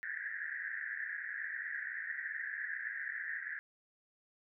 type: band-pass noise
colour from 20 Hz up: white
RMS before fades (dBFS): -41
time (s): 0.03-3.59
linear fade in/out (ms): 0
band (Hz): 1600 to 1900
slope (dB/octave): 96
effects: none